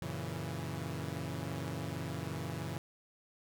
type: chord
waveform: sawtooth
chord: F# dominant seventh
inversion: none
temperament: equal with one note detuned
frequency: 92.5 / 116 / 138.59 / 164.81 Hz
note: F#2 / A#2 / C#3 / E3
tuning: 0 / -8 / 0 / 0 cents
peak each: -40 / -40 / -38 / -38 dBFS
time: 0.02-2.78 s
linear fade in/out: 0 ms
effects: none